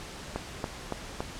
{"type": "click train", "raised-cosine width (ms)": 1, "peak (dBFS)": -16, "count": 4, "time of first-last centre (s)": [0.36, 1.205], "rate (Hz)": 3.55, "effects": ["pink hiss -42 dBFS RMS until 1.39 s", "low-pass 8000 Hz 12 dB/octave"]}